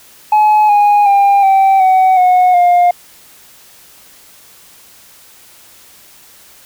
sine tone with pitch steps, 850 / 824.4 / 799.5 / 775.4 / 752 / 729.4 / 707.4 Hz, G#5 / G#5 / G5 / G5 / F#5 / F#5 / F5, +40 / -13 / +34 / -19 / +28 / -25 / +22 cents, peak -3 dBFS, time 0.32-2.91 s, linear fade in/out 5 ms, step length 370 ms, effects tanh soft clip ceiling -5 dBFS + white hiss -42 dBFS RMS until 6.65 s

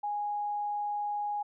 sine tone, 827 Hz, G#5, 8 cents flat, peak -30 dBFS, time 0.03-1.43 s, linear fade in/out 10 ms, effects none

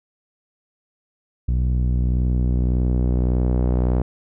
sawtooth tone with low-pass filter sweep, 61.74 Hz, B1, in tune, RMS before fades -19 dBFS, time 1.48-4.02 s, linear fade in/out 5 ms, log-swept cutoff 140 to 680 Hz, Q 0.81, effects none

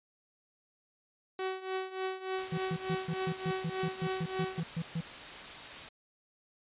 sawtooth tone with tremolo, 377.3 Hz, F#4, 34 cents sharp, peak -27 dBFS, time 1.39-4.6 s, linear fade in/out 2 ms, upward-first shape triangle, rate 3.4 Hz, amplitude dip 85%
white noise, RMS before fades -44 dBFS, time 2.38-5.89 s, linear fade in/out 5 ms
triangle tone bursts, 164.81 Hz, E3, in tune, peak -29 dBFS, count 14, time 2.52-5.008 s, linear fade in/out 5 ms, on 57 ms, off 130 ms
effects resampled to 8000 Hz

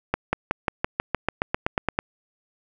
accelerating click train, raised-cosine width 0.5 ms, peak -6 dBFS, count 14, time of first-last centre 0.14-1.989 s, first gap 190 ms, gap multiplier 0.95, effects none

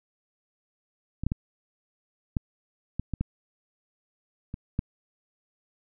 clicks, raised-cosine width 5 ms, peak -19 / -13 / -14 / -13 / -16 / -17 / -14 / -22 / -13 dBFS, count 9, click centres 1.236 / 1.266 / 1.319 / 2.368 / 2.996 / 3.137 / 3.21 / 4.541 / 4.791 s, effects none

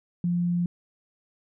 sine tone, 174.61 Hz, F3, in tune, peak -22 dBFS, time 0.24-0.66 s, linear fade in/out 2 ms, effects none

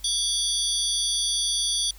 sine tone cluster, 3318 / 3527 / 4612 / 5900 / 9530 Hz, G#7 / A7 / D8 / F#8 / D9, -2 / +3 / -32 / -6 / +24 cents, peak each -29 dBFS, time 0.04-1.91 s, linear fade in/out 5 ms, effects added 50 Hz sine -44 dBFS peak until 1.98 s + white hiss -52 dBFS RMS until 1.98 s

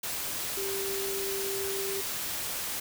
sine tone in noise, 392 Hz, G4, in tune, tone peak -33 dBFS, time 0.57-2.01 s, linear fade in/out 5 ms, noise white, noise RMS -34 dBFS, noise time 0.03-2.8 s, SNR -2 dB, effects none

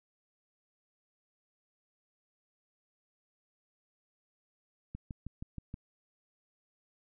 click train, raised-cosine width 5 ms, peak -28 dBFS, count 6, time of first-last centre 4.95-5.741 s, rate 6.32 Hz, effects none

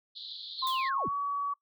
white band-pass noise, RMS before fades -43 dBFS, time 0.15-0.9 s, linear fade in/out 20 ms, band 3400 to 4400 Hz, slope 96 dB/octave
sine linear sweep, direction down, 4400 to 53.4 Hz, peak -34 dBFS, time 0.58-1.09 s, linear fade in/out 10 ms
sine tone with pitch glide, 1046.5 to 1134.6 Hz, C6 to C#6, 0 to +40 cents, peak -29 dBFS, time 0.62-1.54 s, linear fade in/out 10 ms, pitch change +140 cents, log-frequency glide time 0.77-1.14 s
blue noise with exponential decay, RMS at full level -40 dBFS, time 0.67-0.91 s, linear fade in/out 0 ms, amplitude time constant 52 ms
effects noise-tail reverb RT60 0.1 s tail -22 dB re dry

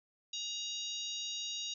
harmonic tone, 946 Hz, A#5, 25 cents sharp, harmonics 3 / 4 / 5 / 6 / 7, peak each -44 / -40 / -47 / -48 / -45 dBFS, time 0.33-1.74 s, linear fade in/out 5 ms, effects none

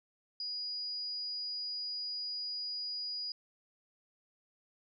sine tone, 4900 Hz, D#8, 27 cents flat, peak -36 dBFS, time 0.4-3.32 s, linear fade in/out 2 ms, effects none

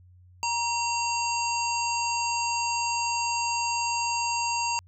harmonic tone with a mistuned harmonic, 941 Hz, A#5, 16 cents sharp, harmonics 1 / 3 / 5 / 7 / 8, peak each -27 / -32 / -34 / -35 / -36 dBFS, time 0.43-4.79 s, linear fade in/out 0 ms, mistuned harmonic 3, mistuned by -55 cents, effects added 90 Hz sine -51 dBFS peak until 4.87 s

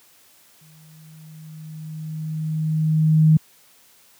sine tone with exponential growth, 156.6 Hz, D#3, 11 cents sharp, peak -9 dBFS, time 0.61-3.37 s, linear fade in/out 5 ms, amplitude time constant 600 ms, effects white hiss -54 dBFS RMS until 4.19 s + high-pass 80 Hz 12 dB/octave

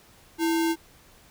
sine tone with sample-and-hold, 329.6 Hz, E4, in tune, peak -21 dBFS, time 0.38-0.76 s, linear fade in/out 50 ms, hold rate 1225 Hz, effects pink hiss -55 dBFS RMS until 1.3 s

